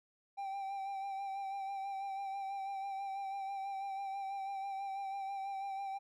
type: tone with vibrato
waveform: triangle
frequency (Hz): 784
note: G5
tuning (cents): 0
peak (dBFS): -36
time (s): 0.37-5.99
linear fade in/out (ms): 20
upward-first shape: sine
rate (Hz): 6.1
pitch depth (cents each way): 29
effects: none